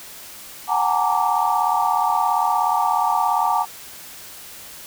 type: tone cluster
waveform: sine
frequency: 735 / 818 / 897 / 934 / 1166 Hz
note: F#5 / G#5 / A5 / A#5 / D6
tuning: -12 / -26 / +33 / +3 / -13 cents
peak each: -23 dBFS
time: 0.67-3.66 s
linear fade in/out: 50 ms
effects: white hiss -39 dBFS RMS until 4.86 s